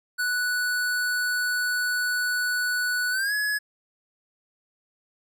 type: tone with pitch glide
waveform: square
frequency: 1480 to 1690.3 Hz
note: F#6 to G#6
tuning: 0 to +30 cents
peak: -24 dBFS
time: 0.18-3.59 s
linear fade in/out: 20 ms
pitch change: +230 cents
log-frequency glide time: 3.11-3.33 s
effects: 11-bit